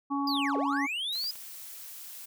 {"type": "harmonic tone", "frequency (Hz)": 280, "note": "C#4", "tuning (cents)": 18, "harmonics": [1, 3, 4], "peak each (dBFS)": [-29, -35, -33], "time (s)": [0.1, 0.87], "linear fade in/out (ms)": 20}
{"type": "linear two-way sweep", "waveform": "triangle", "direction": "down then up", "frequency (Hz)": [5010, 370, 5010], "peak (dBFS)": -29, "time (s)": [0.27, 1.31], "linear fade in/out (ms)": 5, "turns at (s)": 0.57}
{"type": "clicks", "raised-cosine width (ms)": 0.3, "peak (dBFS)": -35, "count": 8, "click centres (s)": [0.371, 0.455, 0.495, 0.73, 0.77, 1.158, 1.243, 1.356]}
{"type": "noise", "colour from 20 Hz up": "blue", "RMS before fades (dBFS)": -44, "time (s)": [1.12, 2.26], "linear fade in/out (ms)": 10}
{"effects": []}